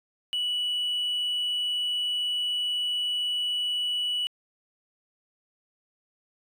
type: tone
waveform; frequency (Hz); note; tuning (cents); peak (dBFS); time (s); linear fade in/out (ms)
triangle; 2949; F#7; -6; -23; 0.33-4.27; 0
effects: tanh soft clip ceiling -20 dBFS